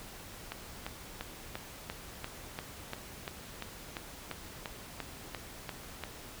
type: click train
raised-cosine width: 0.3 ms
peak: -21 dBFS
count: 17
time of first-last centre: 0.52-6.037 s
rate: 2.9 Hz
effects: pink hiss -48 dBFS RMS until 6.4 s